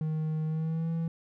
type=tone with pitch glide; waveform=triangle; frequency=156.5 to 164.95 Hz; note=D#3 to E3; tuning=+10 to +1 cents; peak=-26 dBFS; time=0.01-1.08 s; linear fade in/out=2 ms; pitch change=+91 cents; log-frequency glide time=0.46-0.9 s; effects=none